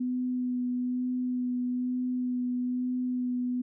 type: tone with vibrato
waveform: sine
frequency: 249.6 Hz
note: B3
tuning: 19 cents sharp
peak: -27 dBFS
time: 0-3.62 s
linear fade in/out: 10 ms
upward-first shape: sine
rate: 1.1 Hz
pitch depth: 13 cents each way
effects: none